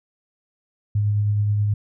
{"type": "tone with tremolo", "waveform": "sine", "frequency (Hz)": 103.83, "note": "G#2", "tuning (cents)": 0, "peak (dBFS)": -16, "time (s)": [0.95, 1.74], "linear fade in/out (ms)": 5, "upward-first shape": "triangle", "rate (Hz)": 9.4, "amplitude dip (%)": 25, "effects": []}